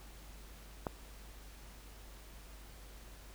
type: click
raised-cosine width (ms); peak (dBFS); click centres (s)
1; -21; 0.868
effects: added 50 Hz sine -52 dBFS peak until 3.34 s + pink hiss -57 dBFS RMS until 3.34 s